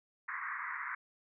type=band-pass noise; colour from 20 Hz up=white; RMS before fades=-40 dBFS; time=0.28-0.95 s; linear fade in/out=5 ms; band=980 to 2100 Hz; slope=96 dB/octave; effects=none